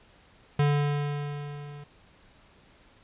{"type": "tone with level ramp", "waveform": "square", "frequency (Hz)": 145.3, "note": "D3", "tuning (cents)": -18, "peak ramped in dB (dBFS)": [-20, -42], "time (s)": [0.59, 1.84], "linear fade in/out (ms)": 5, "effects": ["pink hiss -58 dBFS RMS until 3.03 s", "resampled to 8000 Hz"]}